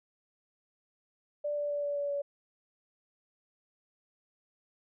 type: tone with pitch steps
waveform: sine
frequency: 587.3 / 583.6 / 579.9 / 576.2 / 572.6 / 568.9 Hz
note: D5 / D5 / D5 / D5 / D5 / C#5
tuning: 0 / -11 / -22 / -33 / -44 / +45 cents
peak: -30 dBFS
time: 1.44-2.22 s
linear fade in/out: 10 ms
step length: 130 ms
effects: none